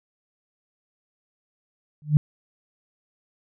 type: tone with exponential growth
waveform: sine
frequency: 150 Hz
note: D3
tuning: 37 cents sharp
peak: -8 dBFS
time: 2.02-2.17 s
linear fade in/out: 0 ms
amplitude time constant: 31 ms
effects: none